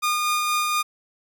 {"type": "tone with tremolo", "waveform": "sawtooth", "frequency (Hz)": 1218, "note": "D#6", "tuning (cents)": -37, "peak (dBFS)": -16, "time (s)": [0.02, 0.83], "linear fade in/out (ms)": 20, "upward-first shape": "sine", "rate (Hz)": 4.2, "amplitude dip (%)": 25, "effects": []}